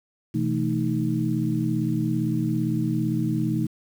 sine tone cluster, 126.3 / 164.1 / 221.6 / 313 Hz, B2 / E3 / A3 / D#4, +39 / -8 / +13 / +10 cents, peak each -27 dBFS, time 0.34-3.67 s, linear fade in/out 10 ms, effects 8-bit

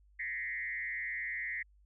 sine tone with frequency modulation, 1975.5 Hz, B6, in tune, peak -35 dBFS, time 0.19-1.63 s, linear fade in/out 10 ms, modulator 120 Hz, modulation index 1.5, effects added 50 Hz sine -61 dBFS peak until 1.85 s

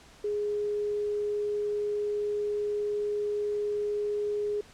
sine tone, 415.3 Hz, G#4, in tune, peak -27 dBFS, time 0.24-4.61 s, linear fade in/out 5 ms, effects pink hiss -54 dBFS RMS until 4.73 s + low-pass 8000 Hz 12 dB/octave

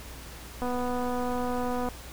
click train, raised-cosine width 1 ms, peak -19 dBFS, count 314, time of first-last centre 0.62-1.887 s, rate 247 Hz, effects added 60 Hz sine -44 dBFS peak until 2.12 s + pink hiss -45 dBFS RMS until 2.12 s

